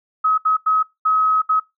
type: tone bursts at uneven times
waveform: sine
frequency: 1275 Hz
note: D#6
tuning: 42 cents sharp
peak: -13 dBFS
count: 5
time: 0.24-0.38 / 0.45-0.57 / 0.66-0.83 / 1.05-1.42 / 1.49-1.6 s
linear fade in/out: 10 ms
effects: noise-tail reverb RT60 0.2 s tail -23 dB re dry